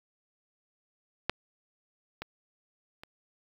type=clicks; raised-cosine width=0.3 ms; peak=-10 / -21 / -28 dBFS; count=3; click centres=1.296 / 2.22 / 3.035 s; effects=8-bit